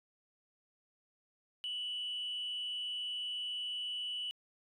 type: tone with frequency modulation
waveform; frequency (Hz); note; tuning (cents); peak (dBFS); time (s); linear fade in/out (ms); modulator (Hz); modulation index
sine; 2960; F#7; 0; -35; 1.64-4.31; 0; 206; 0.28
effects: tanh soft clip ceiling -33 dBFS